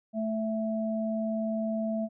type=tone pair together; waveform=sine; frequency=220 / 660.3 Hz; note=A3 / E5; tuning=0 / +3 cents; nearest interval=octave + perfect fifth; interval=1903 cents; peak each=-29 / -32 dBFS; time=0.13-2.09 s; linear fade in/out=50 ms; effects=none